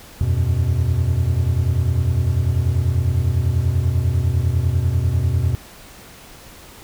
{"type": "chord", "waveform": "triangle", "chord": "E suspended second", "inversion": "none", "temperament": "equal", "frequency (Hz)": [82.41, 92.5, 123.47], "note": ["E2", "F#2", "B2"], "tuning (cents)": [0, 0, 0], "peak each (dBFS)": -18, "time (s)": [0.21, 5.55], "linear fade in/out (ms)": 0, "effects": ["pink hiss -42 dBFS RMS until 6.83 s"]}